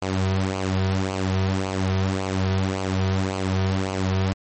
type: tone with flanger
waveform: sawtooth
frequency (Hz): 95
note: F#2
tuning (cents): +46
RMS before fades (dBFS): -23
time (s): 0.02-4.33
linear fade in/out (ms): 0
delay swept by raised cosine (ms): 0.54 to 3.74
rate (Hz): 1.8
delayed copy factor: -0.65
effects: MP3 32 kbps